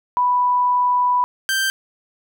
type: tone pair in turn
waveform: sine / sawtooth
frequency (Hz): 987.8 / 1568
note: B5 / G6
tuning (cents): 0 / 0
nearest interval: minor sixth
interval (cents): 800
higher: second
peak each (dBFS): -14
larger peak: neither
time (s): 0.17-1.24 / 1.49-1.7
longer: first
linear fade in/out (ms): 0
effects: none